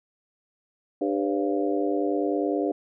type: harmonic tone with a mistuned harmonic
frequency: 99.4 Hz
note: G2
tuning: 25 cents sharp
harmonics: 3 / 4 / 5 / 6 / 7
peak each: -26 / -28 / -30 / -32 / -33 dBFS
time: 1.01-2.72 s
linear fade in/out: 5 ms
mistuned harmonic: 6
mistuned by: -87 cents
effects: none